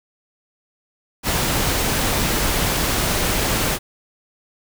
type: noise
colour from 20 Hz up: pink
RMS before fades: -20 dBFS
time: 1.23-3.79 s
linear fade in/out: 50 ms
effects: none